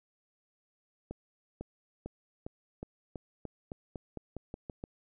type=accelerating click train; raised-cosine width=2 ms; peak=-26 dBFS; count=14; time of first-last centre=1.11-4.839 s; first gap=500 ms; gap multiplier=0.9; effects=none